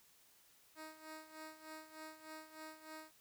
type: tone with tremolo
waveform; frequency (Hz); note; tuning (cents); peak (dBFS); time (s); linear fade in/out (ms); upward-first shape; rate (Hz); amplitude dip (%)
10% pulse; 313.4; D#4; +13; -40; 0.75-3.12; 50; sine; 3.3; 75
effects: white hiss -68 dBFS RMS until 3.2 s